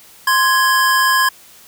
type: tone pair together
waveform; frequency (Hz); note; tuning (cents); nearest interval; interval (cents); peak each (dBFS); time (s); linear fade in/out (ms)
square; 1046.5 / 1662.5; C6 / G#6; 0 / +1; minor sixth; 801; -15; 0.27-1.29; 5
effects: white hiss -44 dBFS RMS until 1.67 s